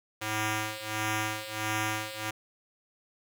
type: ring-modulated tone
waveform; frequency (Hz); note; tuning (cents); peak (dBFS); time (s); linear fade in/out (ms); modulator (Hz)
5% pulse; 216.1; A3; -31; -16; 0.21-2.31; 10; 541
effects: none